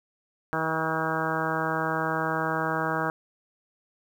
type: harmonic tone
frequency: 160 Hz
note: D#3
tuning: 49 cents sharp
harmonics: 1 / 2 / 3 / 4 / 5 / 6 / 7 / 8 / 9 / 10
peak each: -34 / -34 / -34 / -34 / -34 / -34 / -34 / -34 / -34 / -34 dBFS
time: 0.53-3.1 s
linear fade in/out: 0 ms
effects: 9-bit